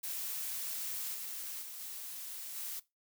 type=noise with level steps; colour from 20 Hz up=blue; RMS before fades=-39 / -42 / -46 / -44 / -41 dBFS; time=0.03-2.8 s; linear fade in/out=10 ms; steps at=1.13 / 1.61 / 1.79 / 2.55 s; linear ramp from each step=20 ms; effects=noise-tail reverb RT60 0.2 s tail -19 dB re dry